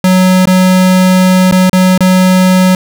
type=tone with dropouts; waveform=square; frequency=185 Hz; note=F#3; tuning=in tune; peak=-5 dBFS; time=0.04-2.75 s; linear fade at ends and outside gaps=2 ms; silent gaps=0.456-0.472 / 1.513-1.523 / 1.696-1.73 / 1.978-2.006 s; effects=none